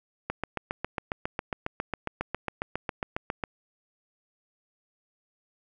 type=click train; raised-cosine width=0.5 ms; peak=-14 dBFS; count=24; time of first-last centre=0.3-3.438 s; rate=7.33 Hz; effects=none